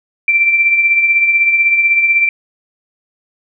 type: tone with tremolo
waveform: sine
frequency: 2349 Hz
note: D7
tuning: in tune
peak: -6 dBFS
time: 0.28-2.29 s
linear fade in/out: 2 ms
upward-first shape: triangle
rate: 16 Hz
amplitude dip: 55%
effects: none